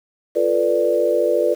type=chord; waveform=sine; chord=B half-diminished seventh; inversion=second; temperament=equal with one note detuned; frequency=347.4 / 440 / 493.9 / 587.3 Hz; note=F4 / A4 / B4 / D5; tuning=-9 / 0 / 0 / 0 cents; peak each=-22 / -22 / -19 / -19 dBFS; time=0.35-1.55 s; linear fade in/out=20 ms; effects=7-bit